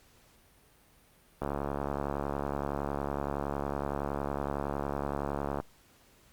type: click train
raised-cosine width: 1 ms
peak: -18 dBFS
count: 297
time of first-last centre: 1.42-5.601 s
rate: 70.8 Hz
effects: pink hiss -62 dBFS RMS until 6.32 s + Opus 48 kbps